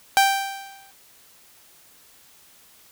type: tone with exponential decay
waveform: sawtooth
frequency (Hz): 784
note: G5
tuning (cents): 0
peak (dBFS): -8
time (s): 0.17-0.91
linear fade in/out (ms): 0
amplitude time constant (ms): 160
effects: white hiss -53 dBFS RMS until 2.91 s